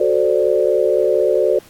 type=chord; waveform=sine; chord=D dominant seventh; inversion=first; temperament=equal; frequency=370 / 440 / 523.3 / 587.3 Hz; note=F#4 / A4 / C5 / D5; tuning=0 / 0 / 0 / 0 cents; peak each=-18 dBFS; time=0-1.59 s; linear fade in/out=5 ms; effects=pink hiss -46 dBFS RMS until 1.69 s + AAC 64 kbps